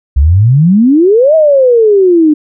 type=exponential two-way sweep; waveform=sine; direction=up then down; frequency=64 to 649 to 295.1 Hz; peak=-3 dBFS; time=0.16-2.34 s; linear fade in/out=10 ms; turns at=1.35 s; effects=none